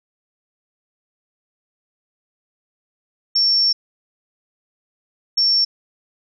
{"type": "tone bursts at uneven times", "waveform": "sine", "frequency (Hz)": 5450, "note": "F8", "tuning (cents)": -43, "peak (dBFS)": -13, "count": 2, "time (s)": [[3.35, 3.73], [5.37, 5.65]], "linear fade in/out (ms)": 10, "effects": []}